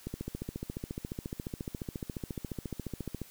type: click train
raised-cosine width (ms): 3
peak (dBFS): -23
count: 46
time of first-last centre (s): 0.07-3.217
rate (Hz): 14.3
effects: white hiss -55 dBFS RMS until 3.3 s